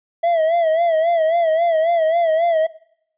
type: tone with vibrato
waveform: triangle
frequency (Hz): 659.3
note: E5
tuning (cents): 0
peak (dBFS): -12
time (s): 0.23-2.67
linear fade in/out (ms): 10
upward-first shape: sine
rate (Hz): 3.7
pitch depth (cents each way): 85
effects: noise-tail reverb RT60 0.7 s tail -21 dB re dry + resampled to 8000 Hz